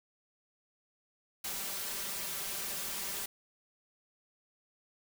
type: noise with comb filter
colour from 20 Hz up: white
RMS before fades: -38 dBFS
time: 1.44-3.26 s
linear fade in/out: 5 ms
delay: 5.1 ms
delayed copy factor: +0.75
effects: none